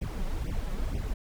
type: noise with flanger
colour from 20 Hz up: brown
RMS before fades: -31 dBFS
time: 0.01-1.14 s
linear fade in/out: 10 ms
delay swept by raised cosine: 0.34 to 5.44 ms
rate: 2.1 Hz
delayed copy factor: +0.95
effects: none